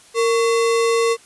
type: tone with sample-and-hold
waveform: sine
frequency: 461.1 Hz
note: A#4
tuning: 19 cents flat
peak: -14 dBFS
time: 0.14-1.17 s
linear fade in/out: 50 ms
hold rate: 1575 Hz
effects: white hiss -48 dBFS RMS until 1.25 s + resampled to 24000 Hz